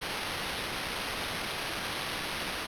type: noise with sample-and-hold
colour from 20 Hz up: white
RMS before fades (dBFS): -35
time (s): 0.01-2.67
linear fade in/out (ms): 20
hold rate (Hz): 7350
effects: low-pass 12000 Hz 12 dB/octave